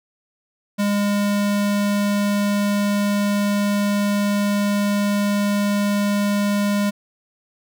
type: tone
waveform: square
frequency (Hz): 203.8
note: G#3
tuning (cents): -32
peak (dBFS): -18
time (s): 0.78-6.91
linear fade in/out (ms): 20
effects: none